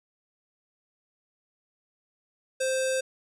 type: tone with low-pass filter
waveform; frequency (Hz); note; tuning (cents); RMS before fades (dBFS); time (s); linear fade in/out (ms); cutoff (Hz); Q
square; 523.3; C5; 0; -27; 2.6-3.01; 10; 8600; 2.8
effects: none